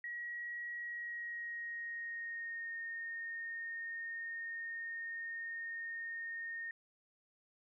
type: tone with pitch glide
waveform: sine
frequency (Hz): 1909 to 1840.8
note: A#6 to A#6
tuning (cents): +41 to -22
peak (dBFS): -40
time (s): 0.04-6.71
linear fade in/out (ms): 2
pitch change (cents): -63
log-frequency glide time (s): 0.74-2.78
effects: none